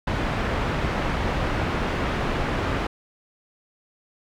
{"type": "low-pass noise", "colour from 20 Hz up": "pink", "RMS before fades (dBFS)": -25, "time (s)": [0.07, 2.87], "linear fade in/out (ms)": 5, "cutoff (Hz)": 2200, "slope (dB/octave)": 12, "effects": []}